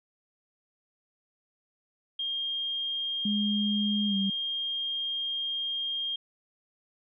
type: tone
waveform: sine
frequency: 3219 Hz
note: G7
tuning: 45 cents sharp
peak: -29 dBFS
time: 2.19-6.16 s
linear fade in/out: 5 ms
type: tone with pitch glide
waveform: sine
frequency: 207.7 to 196.27 Hz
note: G#3 to G3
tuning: 0 to +2 cents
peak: -26 dBFS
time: 3.25-4.3 s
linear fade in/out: 5 ms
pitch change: -98 cents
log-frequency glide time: 4.07-4.16 s
effects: none